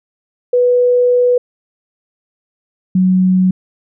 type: tone pair in turn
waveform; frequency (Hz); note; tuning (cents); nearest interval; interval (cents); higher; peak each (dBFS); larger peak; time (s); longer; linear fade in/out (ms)
sine; 492.3 / 185.31; B4 / F#3; -6 / +3; octave + perfect fourth; 1691; first; -8; neither; 0.53-1.38 / 2.95-3.51; first; 5
effects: none